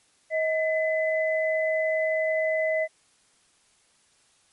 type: tone pair together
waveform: sine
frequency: 634 / 2013 Hz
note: D#5 / B6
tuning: +32 / +33 cents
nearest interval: octave + minor sixth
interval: 2001 cents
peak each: -23 / -28 dBFS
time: 0.3-2.88 s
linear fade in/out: 50 ms
effects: white hiss -63 dBFS RMS until 4.52 s + MP3 48 kbps